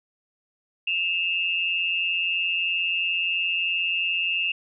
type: tone pair together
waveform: sine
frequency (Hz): 2617 / 2794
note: E7 / F7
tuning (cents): -13 / 0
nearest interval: minor second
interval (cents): 113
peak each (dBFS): -25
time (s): 0.87-4.52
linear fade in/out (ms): 5
effects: none